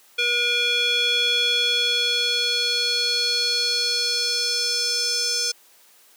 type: tone with band-pass filter sweep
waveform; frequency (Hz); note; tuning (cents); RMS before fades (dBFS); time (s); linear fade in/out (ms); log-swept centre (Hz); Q
square; 480.7; B4; -47; -22; 0.18-5.52; 10; 2900 to 5600; 4.1
effects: white hiss -54 dBFS RMS until 6.16 s + high-pass 300 Hz 12 dB/octave